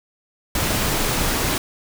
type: noise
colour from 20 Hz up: pink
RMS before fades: -21 dBFS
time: 0.55-1.58 s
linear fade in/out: 2 ms
effects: none